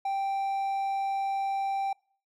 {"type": "tone", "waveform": "triangle", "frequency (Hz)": 784, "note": "G5", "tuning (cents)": 0, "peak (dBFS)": -25, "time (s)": [0.05, 1.93], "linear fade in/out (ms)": 5, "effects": ["noise-tail reverb RT60 0.5 s tail -26 dB re dry"]}